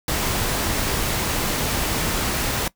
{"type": "noise", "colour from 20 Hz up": "pink", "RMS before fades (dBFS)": -23, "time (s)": [0.08, 2.68], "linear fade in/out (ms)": 2, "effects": ["noise-tail reverb RT60 0.1 s tail -20 dB re dry"]}